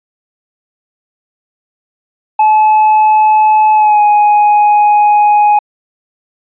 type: tone with pitch glide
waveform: triangle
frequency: 860 to 834.1 Hz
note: A5 to G#5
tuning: -40 to +7 cents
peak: -3 dBFS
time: 2.39-5.59 s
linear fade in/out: 5 ms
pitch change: -53 cents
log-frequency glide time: 3.74-4.02 s
effects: resampled to 8000 Hz